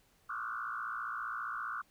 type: tone with frequency modulation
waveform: sine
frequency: 1300 Hz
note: E6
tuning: 24 cents flat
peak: -36 dBFS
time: 0.29-1.82 s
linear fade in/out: 10 ms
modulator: 57.5 Hz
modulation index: 3.4
effects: pink hiss -69 dBFS RMS until 1.9 s

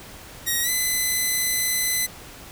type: tone with pitch glide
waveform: 5% pulse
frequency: 1882 to 2017 Hz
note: A#6 to B6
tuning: +16 to +36 cents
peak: -11 dBFS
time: 0.46-2.07 s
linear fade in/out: 20 ms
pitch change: +120 cents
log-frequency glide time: 0.62-0.7 s
effects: pink hiss -42 dBFS RMS until 2.51 s

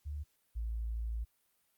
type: tone pair in turn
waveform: sine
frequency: 73.42 / 56.28 Hz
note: D2 / A1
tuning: 0 / +40 cents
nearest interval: perfect fourth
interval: 460 cents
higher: first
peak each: -37 / -34 dBFS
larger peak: second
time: 0.05-0.24 / 0.55-1.25 s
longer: second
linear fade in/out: 20 ms
effects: white hiss -75 dBFS RMS until 1.77 s + Opus 48 kbps

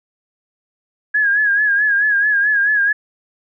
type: tone with vibrato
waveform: sine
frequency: 1661.2 Hz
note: G#6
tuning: in tune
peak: -12 dBFS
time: 1.14-2.93 s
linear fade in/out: 10 ms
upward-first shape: sine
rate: 4.6 Hz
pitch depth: 65 cents each way
effects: none

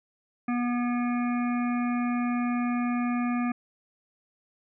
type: harmonic tone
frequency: 242.6 Hz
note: B3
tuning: 31 cents flat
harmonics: 1 / 3 / 5 / 7 / 9 / 10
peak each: -25 / -36 / -36 / -42 / -43 / -43 dBFS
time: 0.48-3.52 s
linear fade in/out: 5 ms
effects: none

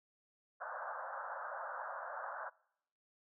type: band-pass noise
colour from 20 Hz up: white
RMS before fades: -44 dBFS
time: 0.6-2.5 s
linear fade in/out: 20 ms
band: 530 to 1600 Hz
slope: 96 dB/octave
effects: noise-tail reverb RT60 0.8 s tail -25 dB re dry

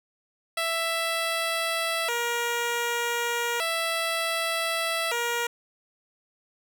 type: tone with vibrato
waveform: 10% pulse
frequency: 560 Hz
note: C#5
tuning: 18 cents sharp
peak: -17 dBFS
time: 0.57-5.47 s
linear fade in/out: 5 ms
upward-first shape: square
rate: 0.33 Hz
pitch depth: 290 cents each way
effects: none

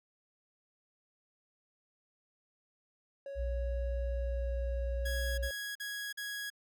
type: tone with pitch glide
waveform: triangle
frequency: 554.4 to 550.9 Hz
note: C#5 to C#5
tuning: 0 to -11 cents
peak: -38 dBFS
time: 3.26-5.51 s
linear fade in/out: 2 ms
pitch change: -11 cents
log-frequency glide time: 4.12-4.54 s
type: tone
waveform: sine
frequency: 60.3 Hz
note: B1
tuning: 41 cents flat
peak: -32 dBFS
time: 3.35-5.51 s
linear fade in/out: 50 ms
type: tone bursts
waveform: sawtooth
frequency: 1661.2 Hz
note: G#6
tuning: in tune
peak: -34 dBFS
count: 4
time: 5.05-6.502 s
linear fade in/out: 10 ms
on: 330 ms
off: 44 ms
effects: none

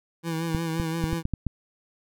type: tone with vibrato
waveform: 25% pulse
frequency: 163.9 Hz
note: E3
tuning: 10 cents flat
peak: -23 dBFS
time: 0.23-1.23 s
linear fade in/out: 50 ms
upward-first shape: sine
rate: 5.7 Hz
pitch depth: 40 cents each way
type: clicks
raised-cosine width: 5 ms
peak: -14 dBFS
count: 7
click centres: 0.548 / 0.799 / 1.04 / 1.13 / 1.254 / 1.337 / 1.467 s
effects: none

